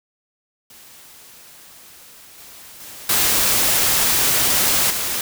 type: noise with level steps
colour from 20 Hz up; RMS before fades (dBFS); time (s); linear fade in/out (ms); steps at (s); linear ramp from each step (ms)
white; -44 / -41 / -37 / -17 / -23; 0.7-5.21; 2; 2.38 / 2.8 / 3.09 / 4.9; 5
effects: none